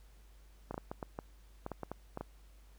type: clicks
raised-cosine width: 1 ms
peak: -25 dBFS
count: 12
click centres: 0.71 / 0.743 / 0.779 / 0.915 / 1.028 / 1.189 / 1.664 / 1.717 / 1.833 / 1.916 / 2.174 / 2.21 s
effects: added 50 Hz sine -56 dBFS peak until 2.78 s + pink hiss -68 dBFS RMS until 2.78 s